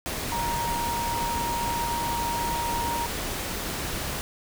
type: tone in noise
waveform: sine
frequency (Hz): 939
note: A#5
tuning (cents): +12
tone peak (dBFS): -27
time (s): 0.32-3.06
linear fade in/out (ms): 0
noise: pink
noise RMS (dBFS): -31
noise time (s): 0.06-4.21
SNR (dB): +1
effects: none